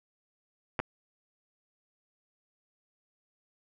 clicks, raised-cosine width 0.5 ms, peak -15 dBFS, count 2, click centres 0.792 / 0.8 s, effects none

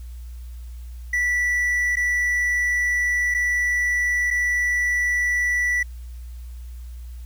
triangle tone with dropouts, 1961 Hz, B6, 13 cents flat, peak -17 dBFS, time 1.13-5.83 s, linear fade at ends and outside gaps 5 ms, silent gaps 1.957-1.968 / 3.342-3.346 / 4.305-4.309 s, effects added 60 Hz sine -33 dBFS peak until 7.25 s + white hiss -56 dBFS RMS until 7.25 s

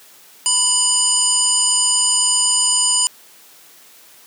harmonic tone with a mistuned harmonic, 987.8 Hz, B5, in tune, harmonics 1 / 3 / 5 / 7 / 9, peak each -28 / -22 / -22 / -18 / -17 dBFS, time 0.46-3.07 s, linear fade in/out 0 ms, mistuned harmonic 7, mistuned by +39 cents, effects white hiss -46 dBFS RMS until 4.26 s + high-pass 200 Hz 12 dB/octave

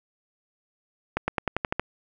accelerating click train, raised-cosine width 0.5 ms, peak -9 dBFS, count 8, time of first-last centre 1.17-1.796 s, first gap 110 ms, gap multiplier 0.93, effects none

